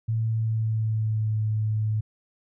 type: tone with pitch glide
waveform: sine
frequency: 112.2 to 108.13 Hz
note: A2 to A2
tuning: +34 to -30 cents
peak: -22 dBFS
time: 0.08-2.01 s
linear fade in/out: 10 ms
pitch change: -64 cents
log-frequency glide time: 0.24-1.39 s
effects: none